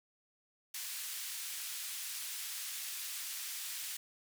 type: band-pass noise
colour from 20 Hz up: white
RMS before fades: -42 dBFS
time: 0.74-3.97 s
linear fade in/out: 5 ms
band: 1900 to 15000 Hz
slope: 12 dB/octave
effects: none